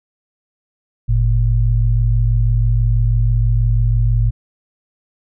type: tone pair together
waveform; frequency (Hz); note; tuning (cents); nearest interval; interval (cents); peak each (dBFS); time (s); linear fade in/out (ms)
sine; 48.15 / 114.3; G1 / A#2; -30 / -34; octave + minor third; 1496; -14; 1.08-4.31; 20
effects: none